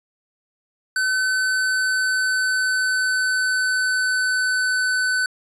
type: tone with pitch glide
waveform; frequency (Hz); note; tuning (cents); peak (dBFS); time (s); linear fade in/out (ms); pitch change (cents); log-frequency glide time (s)
square; 1521 to 1508.7; F#6 to F#6; +47 to +33; -19; 0.96-5.26; 2; -14; 1.11-4.79
effects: resampled to 24000 Hz